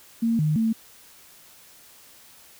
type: tone with pitch steps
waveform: sine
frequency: 229.4 / 153 / 223.8 Hz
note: A#3 / D#3 / A3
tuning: -28 / -29 / +30 cents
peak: -19 dBFS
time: 0.22-0.73 s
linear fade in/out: 10 ms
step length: 170 ms
effects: white hiss -51 dBFS RMS until 2.59 s